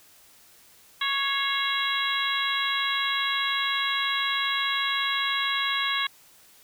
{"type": "harmonic tone with a mistuned harmonic", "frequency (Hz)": 554.4, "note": "C#5", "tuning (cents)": 0, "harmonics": [2, 3, 4, 5, 6, 7], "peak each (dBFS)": [-30, -30, -31, -35, -30, -31], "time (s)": [1.01, 6.07], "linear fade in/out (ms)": 5, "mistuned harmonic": 4, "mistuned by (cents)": -41, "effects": ["white hiss -55 dBFS RMS until 6.63 s"]}